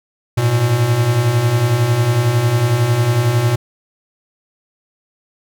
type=beating tone pair; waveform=square; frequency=109.9 / 120.9 Hz; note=A2 / B2; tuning=-2 / -36 cents; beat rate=11 Hz; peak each=-20 / -14 dBFS; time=0.37-3.56 s; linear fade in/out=10 ms; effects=none